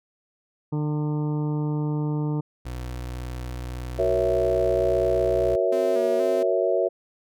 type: harmonic tone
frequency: 150 Hz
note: D3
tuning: 37 cents sharp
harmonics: 1 / 2 / 3 / 4 / 5 / 6 / 7 / 8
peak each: -24 / -29 / -35 / -46 / -46 / -40 / -49 / -49 dBFS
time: 0.72-2.41 s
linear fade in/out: 10 ms
type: tone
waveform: 30% pulse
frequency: 61.74 Hz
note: B1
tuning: in tune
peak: -28 dBFS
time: 2.65-5.56 s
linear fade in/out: 10 ms
type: chord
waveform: sine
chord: F# dominant seventh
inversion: none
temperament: equal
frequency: 370 / 466.2 / 554.4 / 659.3 Hz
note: F#4 / A#4 / C#5 / E5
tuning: 0 / 0 / 0 / 0 cents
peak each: -25 / -26 / -25 / -24 dBFS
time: 3.98-6.89 s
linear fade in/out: 20 ms
type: tone with vibrato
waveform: sawtooth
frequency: 249.3 Hz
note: B3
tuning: 16 cents sharp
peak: -29 dBFS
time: 5.72-6.43 s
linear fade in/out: 5 ms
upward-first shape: square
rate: 2.1 Hz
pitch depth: 68 cents each way
effects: none